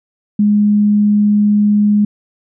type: tone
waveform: sine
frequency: 207.7 Hz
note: G#3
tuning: in tune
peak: -8 dBFS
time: 0.39-2.05 s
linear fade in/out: 5 ms
effects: none